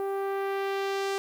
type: tone with low-pass filter sweep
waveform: sawtooth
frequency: 392.6 Hz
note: G4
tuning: 3 cents sharp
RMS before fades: -30 dBFS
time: 0-1.18 s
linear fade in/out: 0 ms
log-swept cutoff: 830 to 8000 Hz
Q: 0.81
effects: 9-bit